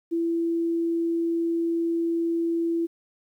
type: tone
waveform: sine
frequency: 334.7 Hz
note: E4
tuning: 26 cents sharp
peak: -22 dBFS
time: 0.11-2.87 s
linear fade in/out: 20 ms
effects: 10-bit